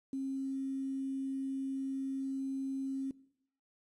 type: tone with quantisation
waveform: sine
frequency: 268.9 Hz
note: C4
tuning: 47 cents sharp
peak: -34 dBFS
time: 0.13-3.11 s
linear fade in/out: 2 ms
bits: 10
effects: noise-tail reverb RT60 0.7 s tail -20 dB re dry + resampled to 24000 Hz